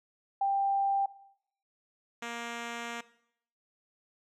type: tone pair in turn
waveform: sine / 5% pulse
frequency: 790 / 234.9 Hz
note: G5 / A#3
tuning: +13 / +13 cents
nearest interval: octave + major sixth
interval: 2100 cents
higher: first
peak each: -25 dBFS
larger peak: neither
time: 0.41-1.06 / 2.22-3.01 s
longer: second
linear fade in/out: 5 ms
effects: noise-tail reverb RT60 0.7 s tail -18 dB re dry + low-pass 7000 Hz 12 dB/octave